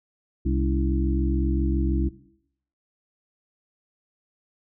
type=harmonic tone with a mistuned harmonic; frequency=66 Hz; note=C2; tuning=16 cents sharp; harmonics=1 / 2 / 3 / 4 / 5; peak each=-23 / -31 / -30 / -30 / -29 dBFS; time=0.45-2.09 s; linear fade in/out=10 ms; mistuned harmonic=4; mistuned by=+120 cents; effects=noise-tail reverb RT60 0.7 s tail -17 dB re dry